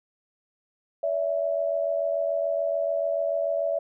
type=tone pair together; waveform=sine; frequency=572.4 / 659.3 Hz; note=D5 / E5; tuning=-45 / 0 cents; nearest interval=major second; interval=245 cents; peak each=-26 dBFS; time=1.03-3.79 s; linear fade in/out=5 ms; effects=none